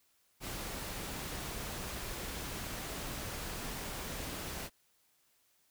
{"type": "noise", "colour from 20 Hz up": "pink", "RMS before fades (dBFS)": -41, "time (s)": [0.4, 4.7], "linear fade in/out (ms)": 50, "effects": ["white hiss -72 dBFS RMS until 5.7 s"]}